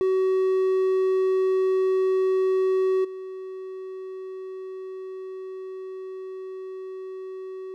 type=tone with level steps; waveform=triangle; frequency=377.1 Hz; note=F#4; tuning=33 cents sharp; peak=-17 / -31 dBFS; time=0.01-7.74 s; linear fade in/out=0 ms; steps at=3.04 s; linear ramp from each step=10 ms; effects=none